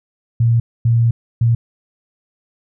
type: tone bursts at uneven times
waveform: sine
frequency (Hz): 116.54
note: A#2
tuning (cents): 0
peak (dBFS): -10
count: 3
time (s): 0.4-0.6 / 0.85-1.11 / 1.41-1.55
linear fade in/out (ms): 5
effects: none